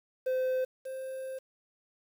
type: tone pair in turn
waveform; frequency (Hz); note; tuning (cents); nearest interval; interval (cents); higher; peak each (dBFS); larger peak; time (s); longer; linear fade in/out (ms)
triangle; 515 / 525.5; C5 / C5; -28 / +7; unison; 35; second; -25 / -34; first; 0.26-0.65 / 0.85-1.39; second; 10
effects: 9-bit